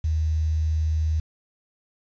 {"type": "tone with quantisation", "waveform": "sine", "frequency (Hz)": 78.6, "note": "D#2", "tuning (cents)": 18, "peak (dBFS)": -20, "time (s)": [0.04, 1.2], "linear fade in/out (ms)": 5, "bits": 8, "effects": ["resampled to 16000 Hz"]}